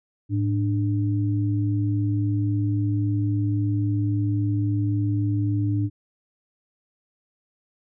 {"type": "tone pair together", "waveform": "sine", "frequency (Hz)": [106.69, 296.4], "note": ["G#2", "D4"], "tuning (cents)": [47, 16], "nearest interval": "octave + tritone", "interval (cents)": 1769, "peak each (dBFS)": [-21, -26], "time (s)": [0.29, 5.9], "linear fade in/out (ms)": 50, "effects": []}